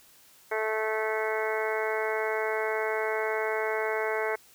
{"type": "harmonic tone", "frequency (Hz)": 218.2, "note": "A3", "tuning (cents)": -14, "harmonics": [2, 3, 4, 5, 6, 7, 8, 9, 10], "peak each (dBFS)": [-30, -34, -35, -39, -41, -36, -42, -37, -37], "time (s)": [0.51, 4.36], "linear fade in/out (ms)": 10, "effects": ["white hiss -57 dBFS RMS until 4.54 s"]}